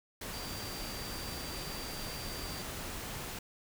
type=tone in noise; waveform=sine; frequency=4694 Hz; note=D8; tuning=2 cents flat; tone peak=-46 dBFS; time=0.33-2.62 s; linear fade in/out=5 ms; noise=pink; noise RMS=-41 dBFS; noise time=0.21-3.39 s; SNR=-8 dB; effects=none